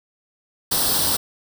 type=noise with comb filter; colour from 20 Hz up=white; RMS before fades=-20 dBFS; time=0.71-1.17 s; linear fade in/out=10 ms; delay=0.22 ms; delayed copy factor=+0.7; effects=none